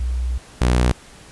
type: tone pair in turn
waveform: sine / sawtooth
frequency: 61.74 / 61.35 Hz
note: B1 / B1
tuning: 0 / -11 cents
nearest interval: unison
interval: 11 cents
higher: first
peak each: -19 / -10 dBFS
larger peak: second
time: 0-0.38 / 0.61-0.92 s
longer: first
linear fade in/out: 5 ms
effects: pink hiss -44 dBFS RMS until 1.31 s + resampled to 24000 Hz